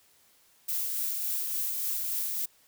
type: noise with tremolo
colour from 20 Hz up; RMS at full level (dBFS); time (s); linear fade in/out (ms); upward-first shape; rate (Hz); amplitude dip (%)
violet; -30; 0.68-2.46; 10; triangle; 3.5; 30
effects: white hiss -63 dBFS RMS until 2.67 s